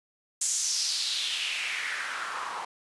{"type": "noise with band-pass filter sweep", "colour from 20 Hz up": "white", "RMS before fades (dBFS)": -31, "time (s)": [0.41, 2.65], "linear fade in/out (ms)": 5, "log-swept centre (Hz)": [7600, 920], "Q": 3.5, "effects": ["resampled to 24000 Hz"]}